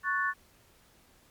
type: chord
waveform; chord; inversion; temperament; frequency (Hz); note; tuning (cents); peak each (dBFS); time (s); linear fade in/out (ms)
sine; F# minor; second; equal; 1108.7 / 1480 / 1760; C#6 / F#6 / A6; 0 / 0 / 0; -31 / -32 / -30; 0.03-0.34; 50
effects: pink hiss -62 dBFS RMS until 1.3 s + MP3 96 kbps